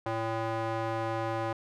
square tone with band-pass filter, 112.8 Hz, A2, 44 cents sharp, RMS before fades -32 dBFS, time 0.06-1.53 s, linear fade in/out 5 ms, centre 810 Hz, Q 1.1, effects none

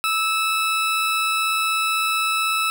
20% pulse tone, 1309 Hz, E6, 13 cents flat, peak -14 dBFS, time 0.04-2.7 s, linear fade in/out 0 ms, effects none

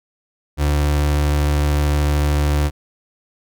35% pulse tone, 73.42 Hz, D2, in tune, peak -13 dBFS, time 0.57-2.71 s, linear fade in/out 50 ms, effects none

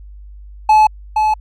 triangle tone with echo, 860 Hz, A5, 40 cents flat, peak -4 dBFS, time 0.69-0.87 s, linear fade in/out 5 ms, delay 470 ms, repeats 1, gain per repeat -5 dB, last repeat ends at 1.34 s, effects added 50 Hz sine -33 dBFS peak until 1.4 s

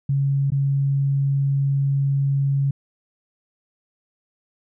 sine tone with dropouts, 138.59 Hz, C#3, in tune, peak -17 dBFS, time 0.09-2.71 s, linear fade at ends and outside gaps 5 ms, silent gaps 0.504-0.519 s, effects none

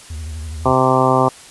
triangle tone with vibrato, 78 Hz, D#2, 5 cents sharp, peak -23 dBFS, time 0.1-0.73 s, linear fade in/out 5 ms, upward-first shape sine, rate 12 Hz, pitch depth 100 cents each way
harmonic tone, 130 Hz, C3, 11 cents flat, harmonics 1 / 2 / 3 / 4 / 5 / 6 / 7 / 8 / 9, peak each -20 / -20 / -20 / -20 / -20 / -20 / -20 / -20 / -20 dBFS, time 0.65-1.29 s, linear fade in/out 10 ms
effects white hiss -40 dBFS RMS until 1.5 s + resampled to 24000 Hz

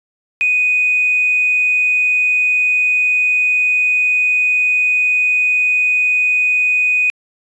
triangle tone, 2489 Hz, D#7, in tune, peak -8 dBFS, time 0.41-7.1 s, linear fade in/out 0 ms, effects tanh soft clip ceiling -9 dBFS + resampled to 22050 Hz

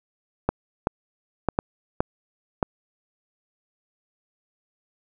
clicks, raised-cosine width 1 ms, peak -6 dBFS, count 6, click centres 0.49 / 0.871 / 1.487 / 1.589 / 2.005 / 2.628 s, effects none

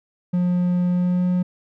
triangle tone with pitch glide, 178.2 to 179.96 Hz, F3 to F#3, +35 to -48 cents, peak -15 dBFS, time 0.33-1.43 s, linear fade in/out 10 ms, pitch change +17 cents, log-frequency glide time 0.9-1.24 s, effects none

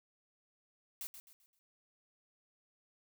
blue noise with echo, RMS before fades -43 dBFS, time 1.01-1.07 s, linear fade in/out 0 ms, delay 130 ms, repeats 4, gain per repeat -9 dB, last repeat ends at 1.59 s, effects none

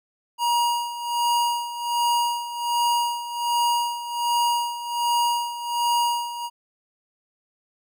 square tone with tremolo, 951 Hz, A#5, 34 cents sharp, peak -19 dBFS, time 0.38-6.5 s, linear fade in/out 50 ms, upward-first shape sine, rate 1.3 Hz, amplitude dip 75%, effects none

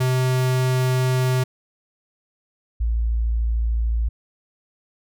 square / sine tone pair in turn, 128.4 / 56.77 Hz, C3 / A#1, -32 / -45 cents, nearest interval octave + major second, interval 1413 cents, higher first, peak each -18 dBFS, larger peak neither, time 0-1.44 / 2.8-4.09 s, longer first, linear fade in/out 10 ms, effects none

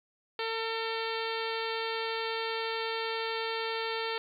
harmonic tone, 450.9 Hz, A4, 42 cents sharp, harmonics 1 / 2 / 3 / 4 / 5 / 6 / 7 / 8 / 9 / 10, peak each -35 / -38 / -40 / -41 / -42 / -43 / -43 / -44 / -45 / -45 dBFS, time 0.39-4.18 s, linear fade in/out 2 ms, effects 11-bit

